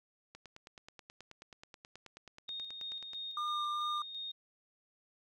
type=click train; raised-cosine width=0.2 ms; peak=-33 dBFS; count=27; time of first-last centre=0.35-3.134 s; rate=9.34 Hz
type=tone with tremolo; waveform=sine; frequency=3700 Hz; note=A#7; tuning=14 cents flat; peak=-39 dBFS; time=2.48-4.32 s; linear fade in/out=10 ms; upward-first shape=square; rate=3 Hz; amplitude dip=40%
type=tone with vibrato; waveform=triangle; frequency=1200 Hz; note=D6; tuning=37 cents sharp; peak=-32 dBFS; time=3.37-4.02 s; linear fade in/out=2 ms; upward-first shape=sine; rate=2.5 Hz; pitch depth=9 cents each way
effects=none